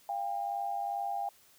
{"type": "tone pair together", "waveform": "sine", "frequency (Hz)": [697.6, 800], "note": ["F5", "G5"], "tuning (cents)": [-2, 35], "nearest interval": "major second", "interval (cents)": 237, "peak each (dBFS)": [-37, -33], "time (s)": [0.09, 1.29], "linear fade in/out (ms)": 2, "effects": ["white hiss -62 dBFS RMS until 1.58 s"]}